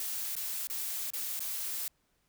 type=noise with dropouts; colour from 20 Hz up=blue; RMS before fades=-36 dBFS; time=0-1.88 s; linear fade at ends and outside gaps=1 ms; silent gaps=0.353-0.365 / 0.671-0.699 / 1.104-1.135 / 1.393-1.404 s; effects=pink hiss -74 dBFS RMS until 2.28 s